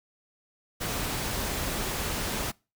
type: noise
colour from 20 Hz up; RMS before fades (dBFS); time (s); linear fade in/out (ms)
pink; -31; 0.8-2.52; 20
effects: noise-tail reverb RT60 0.3 s tail -25 dB re dry